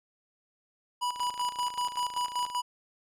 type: tone with tremolo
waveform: square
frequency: 981 Hz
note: B5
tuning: 12 cents flat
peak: -28 dBFS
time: 1.01-2.62 s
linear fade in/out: 20 ms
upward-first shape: square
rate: 5.2 Hz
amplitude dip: 70%
type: click train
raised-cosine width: 0.2 ms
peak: -27 dBFS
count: 38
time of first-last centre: 1.16-2.501 s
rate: 27.6 Hz
effects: low-pass 11000 Hz 12 dB/octave